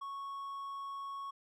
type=tone; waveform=triangle; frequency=1106 Hz; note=C#6; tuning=4 cents flat; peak=-38 dBFS; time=0.01-1.31 s; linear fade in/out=10 ms; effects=none